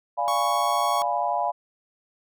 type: chord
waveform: sine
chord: D diminished seventh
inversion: none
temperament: equal with one note detuned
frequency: 585.3 / 698.5 / 830.6 / 987.8 Hz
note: D5 / F5 / Ab5 / Cb6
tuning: -6 / 0 / 0 / 0 cents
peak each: -31 / -26 / -27 / -28 dBFS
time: 0.17-1.52 s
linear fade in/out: 20 ms
type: tone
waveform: 45% pulse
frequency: 1108.7 Hz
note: C#6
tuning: in tune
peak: -25 dBFS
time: 0.28-1.02 s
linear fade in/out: 0 ms
effects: none